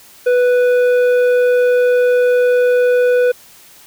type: tone with tanh clipping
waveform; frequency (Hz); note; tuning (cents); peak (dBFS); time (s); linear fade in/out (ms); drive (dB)
sine; 493.9; B4; 0; -11; 0.26-3.32; 10; 9
effects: white hiss -43 dBFS RMS until 3.86 s